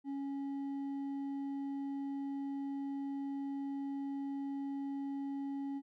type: tone with hard clipping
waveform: sine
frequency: 277.2 Hz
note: C#4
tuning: in tune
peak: -38 dBFS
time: 0.04-5.82 s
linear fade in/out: 50 ms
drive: 4 dB
effects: none

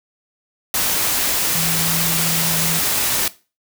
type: tone in noise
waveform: sine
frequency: 164.81 Hz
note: E3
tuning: in tune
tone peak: -25 dBFS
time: 1.55-2.79 s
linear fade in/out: 2 ms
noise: white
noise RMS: -19 dBFS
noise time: 0.74-3.28 s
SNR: -9 dB
effects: noise-tail reverb RT60 0.3 s tail -17 dB re dry

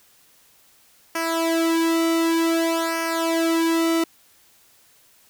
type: tone with flanger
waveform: sawtooth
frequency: 329.6 Hz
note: E4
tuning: in tune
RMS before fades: -21 dBFS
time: 1.15-4.04 s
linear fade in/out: 5 ms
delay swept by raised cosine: 0.26 to 1.86 ms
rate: 0.54 Hz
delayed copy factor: -0.85
effects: white hiss -56 dBFS RMS until 5.29 s

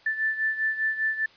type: beating tone pair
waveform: sine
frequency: 1760 / 1765 Hz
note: A6 / A6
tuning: 0 / +5 cents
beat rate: 5 Hz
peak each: -25 / -30 dBFS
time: 0.06-1.26 s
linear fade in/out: 5 ms
effects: white hiss -55 dBFS RMS until 1.36 s + resampled to 11025 Hz

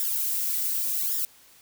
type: noise with flanger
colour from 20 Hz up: violet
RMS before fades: -27 dBFS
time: 0-1.25 s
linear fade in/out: 0 ms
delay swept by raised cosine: 0.56 to 4.06 ms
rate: 0.87 Hz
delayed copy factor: +0.85
effects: white hiss -55 dBFS RMS until 1.61 s

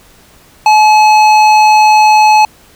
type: tone with hard clipping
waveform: sine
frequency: 856 Hz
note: A5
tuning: 48 cents flat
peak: -5 dBFS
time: 0.66-2.45 s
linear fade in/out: 2 ms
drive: 12 dB
effects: pink hiss -43 dBFS RMS until 2.75 s

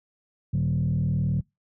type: tone with frequency modulation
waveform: sine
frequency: 138.59 Hz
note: C#3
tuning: in tune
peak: -20 dBFS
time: 0.53-1.41 s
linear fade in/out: 10 ms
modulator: 39.5 Hz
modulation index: 1.2
effects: noise-tail reverb RT60 0.2 s tail -26 dB re dry + tanh soft clip ceiling -18 dBFS

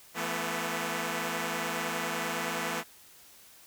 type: chord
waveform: 5% pulse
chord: E suspended fourth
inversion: none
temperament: equal with one note detuned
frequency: 167.89 / 220 / 246.9 Hz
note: E3 / A3 / B3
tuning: +32 / 0 / 0 cents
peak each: -24 dBFS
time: 0.14-2.84 s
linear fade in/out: 50 ms
effects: white hiss -55 dBFS RMS until 3.66 s

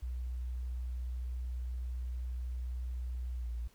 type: tone with pitch glide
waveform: sine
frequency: 61.74 to 58.71 Hz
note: B1 to A#1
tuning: 0 to +13 cents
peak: -35 dBFS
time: 0.02-3.68 s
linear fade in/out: 10 ms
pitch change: -87 cents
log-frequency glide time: 3.36-3.49 s
effects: pink hiss -66 dBFS RMS until 3.74 s

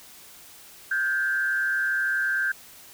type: tone with frequency modulation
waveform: sine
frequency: 1568 Hz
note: G6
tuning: in tune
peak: -22 dBFS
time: 0.91-2.52 s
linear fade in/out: 5 ms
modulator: 121 Hz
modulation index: 0.68
effects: white hiss -48 dBFS RMS until 2.93 s

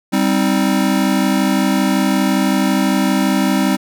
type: chord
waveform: square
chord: C minor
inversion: second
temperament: just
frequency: 196.22 / 261.6 / 314 Hz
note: G3 / C4 / Eb4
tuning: +2 / 0 / +16 cents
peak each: -17 / -18 / -20 dBFS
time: 0.12-3.77 s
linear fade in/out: 20 ms
effects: none

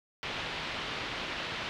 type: low-pass noise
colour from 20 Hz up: white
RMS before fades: -37 dBFS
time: 0.23-1.69 s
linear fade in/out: 0 ms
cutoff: 3600 Hz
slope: 24 dB/octave
effects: none

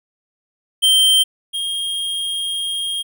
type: tone pair in turn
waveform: square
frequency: 3136 / 3237 Hz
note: G7 / G#7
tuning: 0 / -45 cents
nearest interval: minor second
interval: 55 cents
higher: second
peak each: -11 / -21 dBFS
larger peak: first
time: 0.82-1.24 / 1.53-3.03 s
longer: second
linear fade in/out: 20 ms
effects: none

